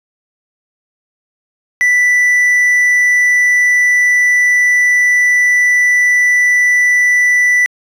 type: tone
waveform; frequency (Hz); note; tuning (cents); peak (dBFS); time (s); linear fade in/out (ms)
triangle; 1975.5; B6; 0; -6; 1.81-7.66; 0
effects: resampled to 32000 Hz